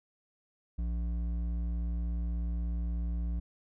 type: tone with hard clipping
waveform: sine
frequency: 58.27 Hz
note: A#1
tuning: in tune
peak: -32 dBFS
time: 0.78-3.4 s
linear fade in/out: 10 ms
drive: 8 dB
effects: none